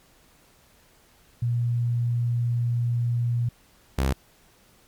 sine / sawtooth tone pair in turn, 119.4 / 66.72 Hz, A#2 / C2, +42 / +34 cents, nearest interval minor seventh, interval 1008 cents, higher first, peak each -21 / -17 dBFS, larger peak second, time 1.42-3.49 / 3.98-4.13 s, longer first, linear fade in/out 5 ms, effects pink hiss -58 dBFS RMS until 4.87 s + MP3 96 kbps

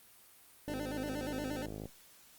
25% pulse tone with vibrato, 277.2 Hz, C#4, in tune, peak -34 dBFS, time 0.68-1.66 s, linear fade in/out 2 ms, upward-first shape square, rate 8.5 Hz, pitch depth 120 cents each way
click train, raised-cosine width 2 ms, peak -29 dBFS, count 63, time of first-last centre 0.68-1.856 s, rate 52.7 Hz
effects white hiss -60 dBFS RMS until 2.38 s + Opus 32 kbps

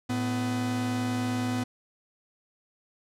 45% pulse tone pair together, 110 / 249.8 Hz, A2 / B3, 0 / +20 cents, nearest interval octave + major second, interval 1420 cents, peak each -32 / -28 dBFS, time 0.09-1.64 s, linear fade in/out 10 ms, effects low-pass 11000 Hz 12 dB/octave

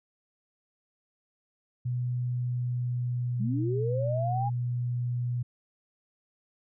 sine tone with pitch glide, 123.47 to 122.12 Hz, B2 to B2, 0 to -19 cents, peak -27 dBFS, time 1.85-5.43 s, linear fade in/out 10 ms, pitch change -19 cents, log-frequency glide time 2.24-3.86 s
sine linear sweep, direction up, 185 to 830.6 Hz, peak -29 dBFS, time 3.39-4.5 s, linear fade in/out 20 ms
effects none

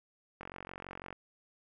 click train, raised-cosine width 0.5 ms, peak -28 dBFS, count 34, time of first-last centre 0.41-1.127 s, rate 46 Hz, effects none

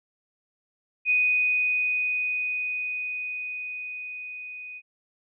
sine tone with level ramp, 2489 Hz, D#7, in tune, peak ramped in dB -18 to -37 dBFS, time 1.05-4.82 s, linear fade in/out 50 ms, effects none

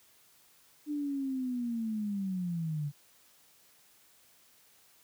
sine linear sweep, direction down, 300 to 141.4 Hz, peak -31 dBFS, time 0.86-2.92 s, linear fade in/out 50 ms, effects white hiss -63 dBFS RMS until 5.03 s + high-pass 60 Hz 12 dB/octave

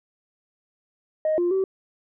sine tone with pitch steps, 623 / 350.2 / 382.4 Hz, D#5 / F4 / G4, +2 / +5 / -43 cents, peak -18 dBFS, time 1.25-1.64 s, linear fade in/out 2 ms, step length 130 ms, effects tanh soft clip ceiling -16 dBFS

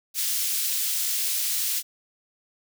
white high-pass noise, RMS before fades -26 dBFS, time 0.14-1.83 s, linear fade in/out 50 ms, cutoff 3100 Hz, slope 12 dB/octave, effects none

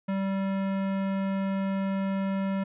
sine tone with hard clipping, 194.1 Hz, G3, 17 cents flat, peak -28 dBFS, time 0.08-2.64 s, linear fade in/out 10 ms, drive 18 dB, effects resampled to 8000 Hz

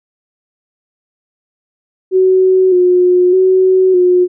sine tone with vibrato, 367.4 Hz, F#4, 12 cents flat, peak -6 dBFS, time 2.11-4.28 s, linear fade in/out 50 ms, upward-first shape square, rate 0.82 Hz, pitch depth 33 cents each way, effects none

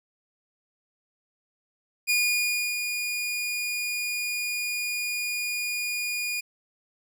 sawtooth tone with ADSR envelope, 2440 Hz, D#7, 34 cents flat, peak -17 dBFS, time 2.07-6.41 s, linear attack 31 ms, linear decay 650 ms, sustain -7 dB, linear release 14 ms, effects none

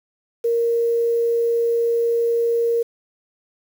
sine tone with quantisation, 466.2 Hz, A#4, in tune, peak -16 dBFS, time 0.44-2.83 s, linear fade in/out 10 ms, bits 7, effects none

